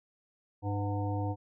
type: harmonic tone with a mistuned harmonic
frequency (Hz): 100.8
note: G2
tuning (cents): +49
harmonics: 1 / 3 / 5 / 7 / 9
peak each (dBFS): -31 / -37 / -41 / -40 / -42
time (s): 0.62-1.36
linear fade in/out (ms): 50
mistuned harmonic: 7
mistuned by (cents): +73
effects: none